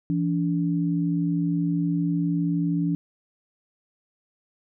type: tone pair together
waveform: sine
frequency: 168.44 / 287.9 Hz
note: E3 / D4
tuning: +38 / -34 cents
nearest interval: major sixth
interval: 928 cents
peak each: -23 / -25 dBFS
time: 0.1-2.95 s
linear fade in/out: 0 ms
effects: none